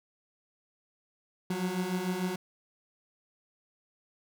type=beating tone pair; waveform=30% pulse; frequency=178.6 / 185.3 Hz; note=F3 / F#3; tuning=+39 / +3 cents; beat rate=6.7 Hz; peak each=-32 / -29 dBFS; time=1.5-2.36 s; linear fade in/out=5 ms; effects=none